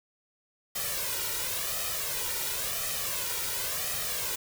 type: noise with flanger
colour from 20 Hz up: white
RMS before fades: -32 dBFS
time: 0.75-4.36 s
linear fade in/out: 10 ms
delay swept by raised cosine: 1.6 to 2.13 ms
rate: 0.94 Hz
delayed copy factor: +0.7
effects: none